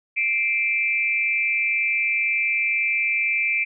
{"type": "tone with amplitude modulation", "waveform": "sine", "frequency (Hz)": 2349, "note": "D7", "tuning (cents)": 0, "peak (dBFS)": -15, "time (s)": [0.16, 3.65], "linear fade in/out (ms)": 20, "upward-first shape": "sine", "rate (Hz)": 240, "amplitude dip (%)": 90, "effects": []}